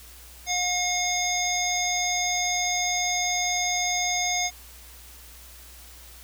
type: harmonic tone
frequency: 719 Hz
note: F#5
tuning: 50 cents flat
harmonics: 1 / 3 / 5 / 7 / 9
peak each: -29 / -29 / -32 / -33 / -27 dBFS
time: 0.46-4.51 s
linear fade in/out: 50 ms
effects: added 60 Hz sine -48 dBFS peak until 6.23 s + white hiss -48 dBFS RMS until 6.23 s